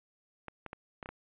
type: clicks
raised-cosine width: 0.5 ms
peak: -26 dBFS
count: 6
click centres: 0.483 / 0.663 / 0.731 / 1.028 / 1.059 / 1.09 s
effects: resampled to 8000 Hz